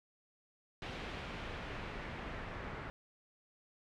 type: noise with low-pass filter sweep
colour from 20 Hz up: pink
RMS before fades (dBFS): -44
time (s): 0.82-2.9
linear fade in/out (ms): 0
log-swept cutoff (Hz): 3100 to 1800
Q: 1.2
effects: none